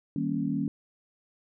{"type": "chord", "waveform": "sine", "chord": "Eb dominant seventh", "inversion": "none", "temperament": "equal with one note detuned", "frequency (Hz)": [157.92, 196, 233.1, 277.2], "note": ["Eb3", "G3", "Bb3", "Db4"], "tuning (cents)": [26, 0, 0, 0], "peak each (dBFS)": [-33, -33, -32, -30], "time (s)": [0.16, 0.68], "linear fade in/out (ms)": 2, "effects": []}